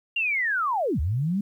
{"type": "linear two-way sweep", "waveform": "sine", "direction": "down then up", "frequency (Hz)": [2823, 67, 209.3], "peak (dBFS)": -22, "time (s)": [0.16, 1.41], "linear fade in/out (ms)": 5, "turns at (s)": 1, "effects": ["10-bit"]}